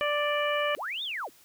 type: harmonic tone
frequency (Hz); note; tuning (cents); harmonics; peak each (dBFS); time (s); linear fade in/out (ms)
588; D5; +2; 1 / 2 / 3 / 4 / 5; -28 / -31 / -33 / -34 / -35; 0.01-0.75; 0
type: linear two-way sweep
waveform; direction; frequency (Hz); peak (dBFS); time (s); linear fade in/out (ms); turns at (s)
sine; up then down; 185.4 to 3729 to 185.4; -31; 0.76-1.3; 50; 1.03
effects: white hiss -58 dBFS RMS until 1.44 s

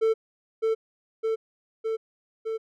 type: tone with echo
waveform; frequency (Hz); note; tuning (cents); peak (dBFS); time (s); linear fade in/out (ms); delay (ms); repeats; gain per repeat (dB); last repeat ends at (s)
triangle; 445.3; A4; +21; -17; 0.01-0.14; 20; 610; 4; -2; 2.58
effects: none

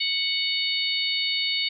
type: harmonic tone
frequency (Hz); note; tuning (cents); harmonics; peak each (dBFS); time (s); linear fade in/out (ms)
740; F#5; 0; 3 / 4 / 5 / 6; -29 / -29 / -28 / -28; 0-1.69; 10
effects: none

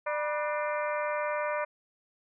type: harmonic tone with a mistuned harmonic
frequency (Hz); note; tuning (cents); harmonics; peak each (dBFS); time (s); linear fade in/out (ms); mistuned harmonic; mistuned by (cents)
298.4; D4; +28; 2 / 3 / 4 / 5 / 6 / 7 / 8; -31 / -35 / -37 / -39 / -41 / -42 / -43; 0.06-1.65; 10; 3; +140
effects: none

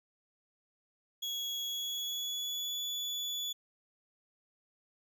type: tone with pitch glide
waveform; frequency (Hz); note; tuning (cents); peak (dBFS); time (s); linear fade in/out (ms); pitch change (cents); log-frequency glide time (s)
35% pulse; 3341 to 3439; G#7 to A7; +10 to -40; -33; 1.22-3.53; 10; +50; 1.63-2.83
effects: none

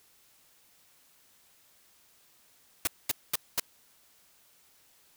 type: noise bursts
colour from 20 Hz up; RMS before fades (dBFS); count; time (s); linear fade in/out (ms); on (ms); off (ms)
white; -27; 4; 2.85-3.598; 2; 22; 220
effects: white hiss -63 dBFS RMS until 5.16 s

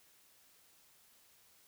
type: silence
effects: white hiss -66 dBFS RMS until 1.67 s

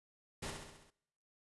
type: noise with echo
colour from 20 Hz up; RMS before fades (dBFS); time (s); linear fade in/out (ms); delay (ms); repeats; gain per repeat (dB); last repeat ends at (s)
pink; -42; 0.42-0.51; 10; 66; 6; -4; 0.906
effects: noise-tail reverb RT60 0.9 s tail -24 dB re dry + resampled to 24000 Hz

